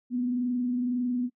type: tone with frequency modulation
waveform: sine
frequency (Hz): 246.9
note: B3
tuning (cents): 0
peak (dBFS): -25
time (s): 0.1-1.3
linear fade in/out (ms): 50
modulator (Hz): 21.9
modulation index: 0.29
effects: noise-tail reverb RT60 0.1 s tail -23 dB re dry